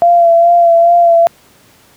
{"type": "tone with vibrato", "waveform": "sine", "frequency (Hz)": 683, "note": "F5", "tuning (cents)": -39, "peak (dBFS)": -4, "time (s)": [0.02, 1.27], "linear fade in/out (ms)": 0, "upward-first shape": "sine", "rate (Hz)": 2.4, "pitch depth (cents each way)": 28, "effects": ["pink hiss -46 dBFS RMS until 1.96 s", "high-pass 80 Hz 12 dB/octave"]}